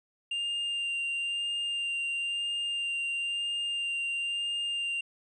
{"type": "tone with vibrato", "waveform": "triangle", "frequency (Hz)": 2794, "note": "F7", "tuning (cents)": 0, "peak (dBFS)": -28, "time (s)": [0.31, 5.01], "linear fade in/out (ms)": 5, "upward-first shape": "sine", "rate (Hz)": 1, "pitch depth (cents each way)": 12, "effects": ["resampled to 22050 Hz"]}